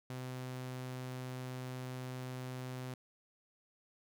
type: tone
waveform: sawtooth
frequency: 127.8 Hz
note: C3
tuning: 40 cents flat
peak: -37 dBFS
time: 0.1-2.94 s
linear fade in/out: 2 ms
effects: none